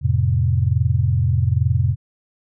sine chord, F major, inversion none, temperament equal with one note detuned, 87.31 / 109.68 / 130.81 Hz, F2 / A2 / C3, 0 / -5 / 0 cents, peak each -19 dBFS, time 0.01-1.96 s, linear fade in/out 50 ms, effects none

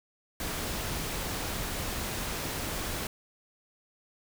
pink noise, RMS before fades -34 dBFS, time 0.4-3.07 s, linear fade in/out 2 ms, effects none

